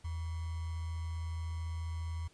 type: tone with sample-and-hold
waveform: sine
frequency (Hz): 82.2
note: E2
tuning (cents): -4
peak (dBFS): -35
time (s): 0.04-2.28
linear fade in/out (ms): 10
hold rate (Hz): 1050
effects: pink hiss -65 dBFS RMS until 2.33 s + resampled to 22050 Hz